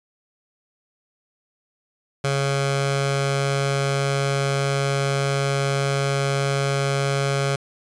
15% pulse tone with notch filter, 138.59 Hz, C#3, in tune, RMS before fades -22 dBFS, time 2.24-7.56 s, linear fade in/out 5 ms, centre 290 Hz, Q 1.3, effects resampled to 22050 Hz

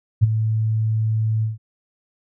sine tone with ADSR envelope, 110 Hz, A2, in tune, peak -7 dBFS, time 0.21-1.58 s, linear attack 25 ms, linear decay 21 ms, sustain -10 dB, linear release 150 ms, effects none

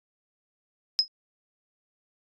sine tone with exponential decay, 5110 Hz, D#8, 45 cents sharp, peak -14 dBFS, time 0.99-1.08 s, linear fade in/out 0 ms, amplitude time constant 19 ms, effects resampled to 24000 Hz

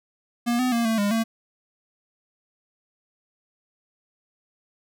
square tone with pitch steps, 237.9 / 252.9 / 233.6 / 224 / 203.4 / 226 Hz, A#3 / B3 / A#3 / A3 / G#3 / A3, +35 / +41 / +4 / +31 / -36 / +47 cents, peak -21 dBFS, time 0.46-1.24 s, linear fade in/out 20 ms, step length 130 ms, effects none

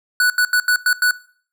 square tone bursts at uneven times, 1480 Hz, F#6, in tune, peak -13 dBFS, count 6, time 0.2-0.3 / 0.38-0.45 / 0.53-0.6 / 0.68-0.76 / 0.86-0.93 / 1.02-1.11 s, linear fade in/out 2 ms, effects noise-tail reverb RT60 0.5 s tail -20 dB re dry

